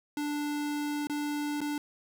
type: tone with dropouts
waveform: square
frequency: 293.9 Hz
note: D4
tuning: 1 cent sharp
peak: -31 dBFS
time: 0.17-1.78 s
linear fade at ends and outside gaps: 2 ms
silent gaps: 1.071-1.097 / 1.606-1.614 s
effects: none